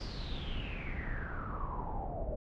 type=noise with low-pass filter sweep; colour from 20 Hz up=brown; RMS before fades=-38 dBFS; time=0-2.36 s; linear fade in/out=10 ms; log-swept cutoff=5000 to 570 Hz; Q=9.9; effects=none